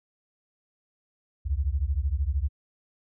sine beating tone pair, 64.5 / 77.5 Hz, C2 / D#2, -24 / -6 cents, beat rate 13 Hz, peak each -26 / -27 dBFS, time 1.45-2.49 s, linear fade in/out 20 ms, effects none

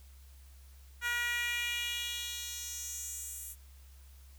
10% pulse tone with high-pass filter sweep, 478.7 Hz, A#4, 46 cents sharp, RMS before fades -37 dBFS, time 1.01-3.56 s, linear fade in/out 50 ms, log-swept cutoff 1500 to 10000 Hz, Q 2.3, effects added 67 Hz sine -52 dBFS peak until 4.38 s + white hiss -64 dBFS RMS until 4.38 s

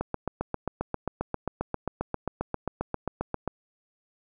click train, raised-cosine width 1 ms, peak -14 dBFS, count 27, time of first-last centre 0.01-3.477 s, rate 7.5 Hz, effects none

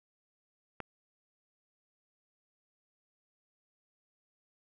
click, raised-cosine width 0.5 ms, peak -23 dBFS, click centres 0.803 s, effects none

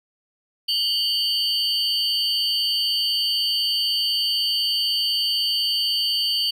triangle tone cluster, 2888 / 3118 / 4556 Hz, F#7 / G7 / C#8, -43 / -10 / +47 cents, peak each -25 / -24 / -21 dBFS, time 0.68-6.51 s, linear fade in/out 10 ms, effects none

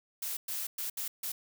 blue noise bursts at uneven times, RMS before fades -36 dBFS, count 5, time 0.22-0.37 / 0.48-0.67 / 0.78-0.9 / 0.97-1.08 / 1.23-1.32 s, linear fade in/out 5 ms, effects none

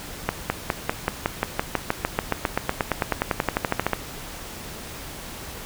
accelerating click train, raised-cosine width 0.5 ms, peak -5 dBFS, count 30, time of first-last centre 0.29-3.933 s, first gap 210 ms, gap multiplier 0.96, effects pink hiss -37 dBFS RMS until 5.65 s

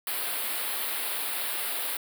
white band-stop noise, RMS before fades -31 dBFS, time 0.07-1.97 s, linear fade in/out 2 ms, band 4500 to 9000 Hz, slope 48 dB/octave, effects high-pass 400 Hz 12 dB/octave

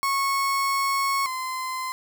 35% pulse tone pair in turn, 1100 / 1032.8 Hz, C#6 / C6, -14 / -23 cents, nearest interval minor second, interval 109 cents, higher first, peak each -20 / -26 dBFS, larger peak first, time 0.03-1.26 / 1.26-1.92 s, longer first, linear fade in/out 0 ms, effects none

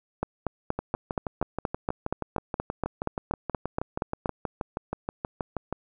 two click trains, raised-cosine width 1 ms, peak -12 / -15 dBFS, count 18 / 32, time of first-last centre 0.23-4.258 / 0.79-5.726 s, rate 4.22 / 6.28 Hz, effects none

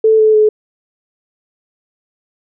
sine tone with pitch steps, 440 / 433.9 / 428 Hz, A4 / A4 / A4, 0 / -24 / -48 cents, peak -6 dBFS, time 0.04-0.49 s, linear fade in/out 5 ms, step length 150 ms, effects none

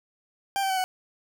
40% pulse tone with pitch steps, 789 / 773.7 / 758.6 / 743.9 Hz, G5 / G5 / F#5 / F#5, +11 / -23 / +43 / +9 cents, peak -23 dBFS, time 0.56-0.84 s, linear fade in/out 0 ms, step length 70 ms, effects none

